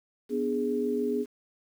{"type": "chord", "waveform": "sine", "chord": "G# diminished", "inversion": "first", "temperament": "equal", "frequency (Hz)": [246.9, 293.7, 415.3], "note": ["B3", "D4", "G#4"], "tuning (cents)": [0, 0, 0], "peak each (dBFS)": [-30, -34, -28], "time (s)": [0.29, 1.26], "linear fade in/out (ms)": 50, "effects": ["9-bit"]}